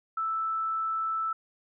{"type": "tone", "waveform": "sine", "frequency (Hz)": 1318.5, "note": "E6", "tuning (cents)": 0, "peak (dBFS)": -27, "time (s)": [0.17, 1.33], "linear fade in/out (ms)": 5, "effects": []}